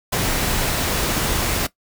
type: noise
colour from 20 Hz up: pink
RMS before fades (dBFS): -21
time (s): 0.12-1.67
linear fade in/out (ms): 10
effects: noise-tail reverb RT60 0.1 s tail -17 dB re dry